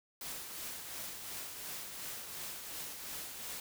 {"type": "noise with tremolo", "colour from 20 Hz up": "white", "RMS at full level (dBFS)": -42, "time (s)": [0.21, 3.6], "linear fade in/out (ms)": 2, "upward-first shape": "triangle", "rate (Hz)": 2.8, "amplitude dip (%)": 45, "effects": []}